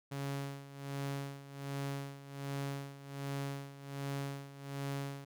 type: tone with tremolo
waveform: sawtooth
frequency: 139.3 Hz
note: C#3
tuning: 9 cents sharp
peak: -32 dBFS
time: 0.11-5.25 s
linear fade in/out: 10 ms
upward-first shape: sine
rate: 1.3 Hz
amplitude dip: 80%
effects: none